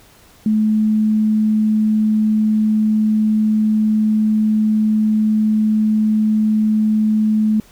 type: tone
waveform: sine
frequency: 215.5 Hz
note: A3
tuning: 36 cents flat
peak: -12 dBFS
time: 0.46-7.6 s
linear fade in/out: 2 ms
effects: pink hiss -48 dBFS RMS until 7.71 s

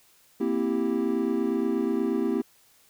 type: chord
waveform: triangle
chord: C dominant seventh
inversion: third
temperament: equal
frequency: 233.1 / 261.6 / 329.6 / 392 Hz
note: Bb3 / C4 / E4 / G4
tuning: 0 / 0 / 0 / 0 cents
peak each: -27 dBFS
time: 0.4-2.42 s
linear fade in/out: 10 ms
effects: white hiss -60 dBFS RMS until 2.89 s

